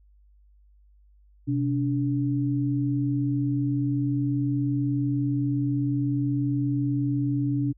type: tone pair together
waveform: sine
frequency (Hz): 128.11 / 287.6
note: C3 / D4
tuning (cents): -36 / -36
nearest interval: octave + major second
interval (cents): 1400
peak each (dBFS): -25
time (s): 1.47-7.73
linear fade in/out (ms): 20
effects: added 50 Hz sine -54 dBFS peak until 7.77 s